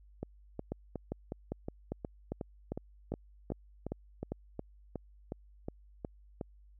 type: two click trains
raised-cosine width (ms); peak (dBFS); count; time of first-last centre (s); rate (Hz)
2; -22 / -24; 10 / 18; 0.72-4.32 / 0.23-6.412; 2.5 / 2.75
effects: added 50 Hz sine -56 dBFS peak until 6.79 s